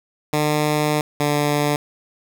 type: tone pair in turn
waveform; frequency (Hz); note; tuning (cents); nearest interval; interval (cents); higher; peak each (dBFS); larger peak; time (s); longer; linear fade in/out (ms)
10% pulse; 150.5 / 146.89; D3 / D3; +43 / +1; unison; 42; first; -9; neither; 0.33-1.01 / 1.2-1.76; first; 2
effects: none